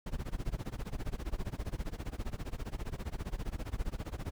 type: noise with tremolo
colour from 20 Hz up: brown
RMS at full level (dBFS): -34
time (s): 0.06-4.31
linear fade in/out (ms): 5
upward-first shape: sine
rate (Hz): 15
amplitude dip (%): 95
effects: none